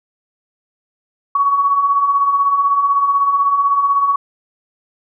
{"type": "beating tone pair", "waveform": "sine", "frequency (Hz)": [1108.7, 1124.7], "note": ["C#6", "C#6"], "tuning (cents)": [0, 25], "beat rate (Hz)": 16, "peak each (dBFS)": [-21, -12], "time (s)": [1.35, 4.16], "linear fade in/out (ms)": 5, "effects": []}